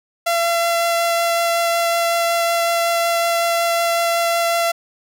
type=tone with vibrato; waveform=sawtooth; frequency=679 Hz; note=F5; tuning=49 cents flat; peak=-12 dBFS; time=0.26-4.72 s; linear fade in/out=10 ms; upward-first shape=triangle; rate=5.4 Hz; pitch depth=8 cents each way; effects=none